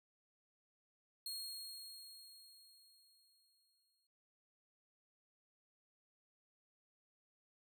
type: tone with exponential decay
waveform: sawtooth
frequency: 4269 Hz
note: C8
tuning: 34 cents sharp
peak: -39 dBFS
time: 1.26-4.07 s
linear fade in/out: 2 ms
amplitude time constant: 610 ms
effects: none